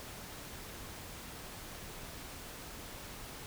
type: silence
effects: pink hiss -47 dBFS RMS until 3.46 s